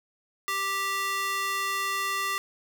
square tone with high-pass filter, 392 Hz, G4, in tune, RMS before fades -29 dBFS, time 0.48-2.38 s, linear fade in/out 0 ms, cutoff 1400 Hz, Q 1.6, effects none

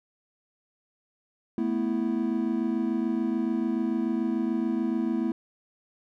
triangle chord, A suspended second, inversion none, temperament equal, 220 / 246.9 / 329.6 Hz, A3 / B3 / E4, 0 / 0 / 0 cents, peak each -27 dBFS, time 1.58-5.32 s, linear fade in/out 2 ms, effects none

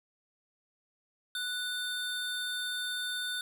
square tone pair together, 1480 / 3592 Hz, F#6 / A7, 0 / +35 cents, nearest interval octave + minor third, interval 1535 cents, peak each -37 / -36 dBFS, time 1.35-3.41 s, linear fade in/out 2 ms, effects none

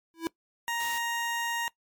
square tone with exponential growth, 329.6 Hz, E4, in tune, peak -25 dBFS, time 0.14-0.27 s, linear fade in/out 0 ms, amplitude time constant 28 ms
20% pulse tone, 936 Hz, A#5, 7 cents sharp, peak -24 dBFS, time 0.68-1.68 s, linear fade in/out 0 ms
white noise, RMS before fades -41 dBFS, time 0.8-0.98 s, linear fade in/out 0 ms
effects noise-tail reverb RT60 0.1 s tail -20 dB re dry + MP3 96 kbps

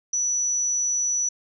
sine tone, 5920 Hz, F#8, in tune, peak -21 dBFS, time 0.13-1.29 s, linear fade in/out 5 ms, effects none

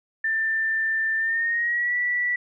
sine tone with pitch glide, 1783 to 1955.6 Hz, A6 to B6, +22 to -18 cents, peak -21 dBFS, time 0.24-2.36 s, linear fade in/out 5 ms, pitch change +160 cents, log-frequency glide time 1.17-1.96 s, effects none

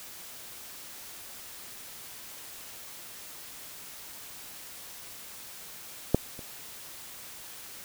clicks, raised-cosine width 2 ms, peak -6 / -28 dBFS, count 2, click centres 6.146 / 6.392 s, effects white hiss -45 dBFS RMS until 7.84 s

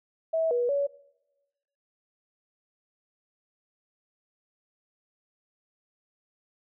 sine tone with pitch steps, 649 / 484.3 / 565 Hz, E5 / B4 / C#5, -27 / -34 / +33 cents, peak -23 dBFS, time 0.33-0.87 s, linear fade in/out 10 ms, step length 180 ms, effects noise-tail reverb RT60 1.0 s tail -22 dB re dry

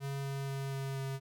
square tone with pitch steps, 138.4 / 137.6 / 136.81 / 136.02 / 135.24 Hz, C#3 / C#3 / C#3 / C#3 / C#3, -2 / -12 / -22 / -32 / -42 cents, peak -36 dBFS, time 0-1.2 s, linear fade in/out 50 ms, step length 240 ms, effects none

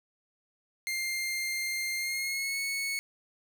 sawtooth tone with pitch glide, 2107 to 2207 Hz, C7 to C#7, +12 to -8 cents, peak -27 dBFS, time 0.87-2.99 s, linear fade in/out 0 ms, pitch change +80 cents, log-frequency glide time 1.97-2.59 s, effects none

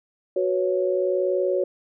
sine chord, F# suspended fourth, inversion none, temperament equal, 370 / 493.9 / 554.4 Hz, F#4 / B4 / C#5, 0 / 0 / 0 cents, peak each -23 / -29 / -23 dBFS, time 0.36-1.64 s, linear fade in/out 5 ms, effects none

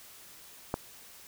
click, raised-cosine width 1 ms, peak -15 dBFS, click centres 0.741 s, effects white hiss -52 dBFS RMS until 1.27 s

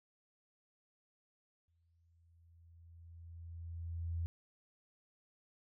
sine tone with exponential growth, 84 Hz, E2, 33 cents sharp, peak -34 dBFS, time 1.68-4.26 s, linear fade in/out 0 ms, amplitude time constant 560 ms, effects none

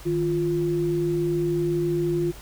sine tone pair together, 155.04 / 347.6 Hz, D#3 / F4, -6 / -8 cents, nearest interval octave + major second, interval 1398 cents, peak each -27 / -22 dBFS, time 0.05-2.32 s, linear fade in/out 20 ms, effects added 50 Hz sine -42 dBFS peak until 2.41 s + pink hiss -45 dBFS RMS until 2.41 s

